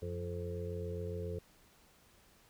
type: harmonic tone with a mistuned harmonic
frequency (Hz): 87.31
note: F2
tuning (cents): 0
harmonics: 1 / 2 / 4 / 5 / 6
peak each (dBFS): -40 / -46 / -50 / -42 / -47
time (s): 0.02-1.39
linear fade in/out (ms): 5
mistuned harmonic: 1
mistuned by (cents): +57
effects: pink hiss -65 dBFS RMS until 2.49 s